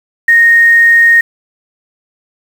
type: tone with quantisation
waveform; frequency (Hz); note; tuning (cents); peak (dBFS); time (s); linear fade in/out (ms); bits
sine; 1857; A#6; -7; -3; 0.28-1.21; 5; 5
effects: none